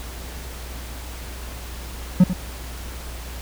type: tone with echo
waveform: triangle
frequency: 182.1 Hz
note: F#3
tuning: 27 cents flat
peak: -6 dBFS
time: 2.2-2.24 s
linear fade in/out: 5 ms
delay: 94 ms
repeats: 1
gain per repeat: -12 dB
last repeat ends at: 2.334 s
effects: added 60 Hz sine -33 dBFS peak until 3.41 s + pink hiss -38 dBFS RMS until 3.41 s